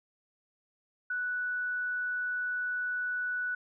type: tone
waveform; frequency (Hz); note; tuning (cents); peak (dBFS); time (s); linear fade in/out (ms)
sine; 1480; F#6; 0; -30; 1.1-3.55; 5
effects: none